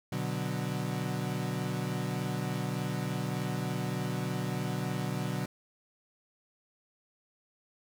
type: chord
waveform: 35% pulse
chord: B minor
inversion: none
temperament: equal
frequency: 123.47 / 146.83 / 185 Hz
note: B2 / D3 / F#3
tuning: 0 / 0 / 0 cents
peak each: -34 dBFS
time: 0.12-5.46 s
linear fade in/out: 5 ms
effects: none